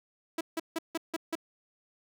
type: tone bursts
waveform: sawtooth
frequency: 327.4 Hz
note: E4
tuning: 12 cents flat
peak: -26 dBFS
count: 6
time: 0.38-1.354 s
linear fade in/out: 5 ms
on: 29 ms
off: 160 ms
effects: none